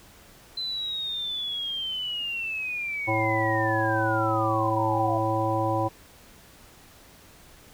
sine linear sweep, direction down, 4062 to 659.3 Hz, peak -28 dBFS, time 0.57-5.18 s, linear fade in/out 5 ms
harmonic tone, 110 Hz, A2, in tune, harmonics 1 / 3 / 5 / 7 / 9, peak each -29 / -29 / -29 / -29 / -29 dBFS, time 3.07-5.89 s, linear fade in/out 20 ms
effects pink hiss -52 dBFS RMS until 7.73 s

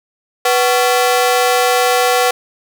sawtooth ring-modulated tone, 622.3 Hz, D#5, in tune, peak -4 dBFS, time 0.45-2.31 s, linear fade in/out 5 ms, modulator 130 Hz, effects 7-bit

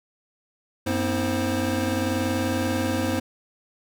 square tone cluster, 94.2 / 240.5 / 261.1 / 320.5 / 524 Hz, F#2 / B3 / C4 / E4 / C5, +32 / -46 / -3 / -49 / +2 cents, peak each -30 dBFS, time 0.86-3.2 s, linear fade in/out 10 ms, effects none

